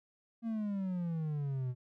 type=exponential sweep; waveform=triangle; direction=down; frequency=233.1 to 122.3 Hz; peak=-31 dBFS; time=0.42-1.75 s; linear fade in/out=50 ms; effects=none